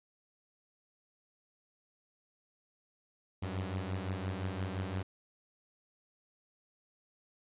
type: beating tone pair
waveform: sawtooth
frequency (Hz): 92.4 / 98.2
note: F#2 / G2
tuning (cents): -2 / +4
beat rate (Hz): 5.8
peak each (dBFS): -33 / -35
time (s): 3.42-5.03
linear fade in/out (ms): 10
effects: resampled to 8000 Hz